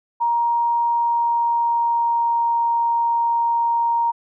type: tone with pitch glide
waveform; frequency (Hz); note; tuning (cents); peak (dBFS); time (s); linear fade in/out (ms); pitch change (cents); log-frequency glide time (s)
sine; 940 to 934; A#5 to A#5; +14 to +3; -16; 0.2-4.12; 20; -11; 0.85-2.54
effects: none